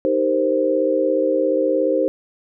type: chord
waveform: sine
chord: C minor seventh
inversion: first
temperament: equal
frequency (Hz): 311.1 / 392 / 466.2 / 523.3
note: Eb4 / G4 / Bb4 / C5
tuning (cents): 0 / 0 / 0 / 0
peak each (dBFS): -22 / -23 / -24 / -18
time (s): 0.05-2.08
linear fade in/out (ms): 0
effects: none